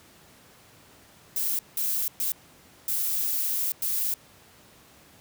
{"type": "noise bursts at uneven times", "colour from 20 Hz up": "violet", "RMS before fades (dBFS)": -27, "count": 5, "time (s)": [[1.36, 1.59], [1.77, 2.08], [2.2, 2.32], [2.88, 3.72], [3.82, 4.14]], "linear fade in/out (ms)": 2, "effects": ["pink hiss -54 dBFS RMS until 5.2 s", "high-pass 80 Hz 12 dB/octave"]}